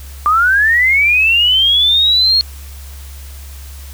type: linear sweep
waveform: sine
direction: up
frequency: 1174.7 to 4317 Hz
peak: -8 dBFS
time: 0.26-2.41 s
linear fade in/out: 0 ms
effects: added 69 Hz sine -29 dBFS peak until 3.93 s + white hiss -39 dBFS RMS until 3.93 s